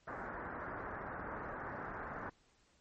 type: low-pass noise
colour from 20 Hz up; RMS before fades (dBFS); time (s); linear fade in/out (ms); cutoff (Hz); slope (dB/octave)
white; -44; 0.07-2.3; 10; 1700; 48
effects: pink hiss -71 dBFS RMS until 2.8 s + MP3 32 kbps